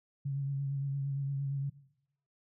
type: tone with vibrato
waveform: sine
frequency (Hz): 138.59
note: C#3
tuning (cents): 0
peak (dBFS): -31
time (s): 0.25-1.7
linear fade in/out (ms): 10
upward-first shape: triangle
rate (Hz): 8.7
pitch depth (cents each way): 33
effects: noise-tail reverb RT60 0.8 s tail -18 dB re dry